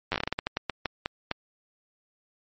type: slowing click train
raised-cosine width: 0.3 ms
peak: -11 dBFS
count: 16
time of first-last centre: 0.12-1.313 s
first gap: 10 ms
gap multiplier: 1.26
effects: MP3 32 kbps